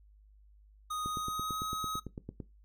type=tone with pitch glide; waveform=square; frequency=1244.5 to 1268.4 Hz; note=D#6 to D#6; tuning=0 to +33 cents; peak=-35 dBFS; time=0.9-2 s; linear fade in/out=10 ms; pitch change=+33 cents; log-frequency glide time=1.09-1.62 s
type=click train; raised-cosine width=3 ms; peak=-27 dBFS; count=13; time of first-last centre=1.06-2.402 s; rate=8.94 Hz
effects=noise-tail reverb RT60 0.2 s tail -17 dB re dry + added 51 Hz sine -57 dBFS peak until 2.64 s

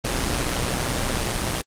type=noise with amplitude modulation; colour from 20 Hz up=pink; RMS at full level=-21 dBFS; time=0.04-1.62 s; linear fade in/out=10 ms; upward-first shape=sine; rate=122 Hz; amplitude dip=55%; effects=low-pass 10000 Hz 12 dB/octave + Opus 24 kbps

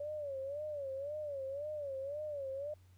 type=tone with vibrato; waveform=sine; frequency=570 Hz; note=C#5; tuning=48 cents sharp; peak=-38 dBFS; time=0-2.74 s; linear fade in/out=5 ms; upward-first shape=sine; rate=1.9 Hz; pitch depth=120 cents each way; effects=added 91 Hz sine -59 dBFS peak until 2.97 s + pink hiss -73 dBFS RMS until 2.97 s

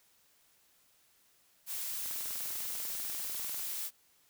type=noise; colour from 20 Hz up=blue; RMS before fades=-38 dBFS; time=1.66-3.91 s; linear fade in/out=50 ms
type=click train; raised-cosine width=0.5 ms; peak=-35 dBFS; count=32; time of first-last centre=2.06-3.595 s; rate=20.2 Hz
effects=white hiss -68 dBFS RMS until 4.29 s

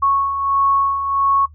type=beating tone pair; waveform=sine; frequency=1103 / 1104.5 Hz; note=C#6 / C#6; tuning=-9 / -7 cents; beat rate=1.5 Hz; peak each=-23 / -15 dBFS; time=0.02-1.46 s; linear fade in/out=10 ms; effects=noise-tail reverb RT60 0.1 s tail -19 dB re dry + added 76 Hz sine -40 dBFS peak until 1.54 s

